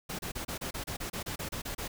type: noise bursts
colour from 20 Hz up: pink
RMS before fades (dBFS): -37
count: 14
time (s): 0.09-1.88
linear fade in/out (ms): 10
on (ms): 100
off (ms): 30
effects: none